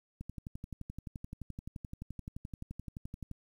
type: click train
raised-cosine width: 5 ms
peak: -29 dBFS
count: 37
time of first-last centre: 0.21-3.313 s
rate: 11.6 Hz
effects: 10-bit